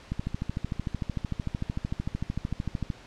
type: click train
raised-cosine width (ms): 5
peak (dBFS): -17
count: 38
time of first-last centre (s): 0.12-2.902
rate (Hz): 13.3
effects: pink hiss -50 dBFS RMS until 3.06 s + low-pass 5000 Hz 12 dB/octave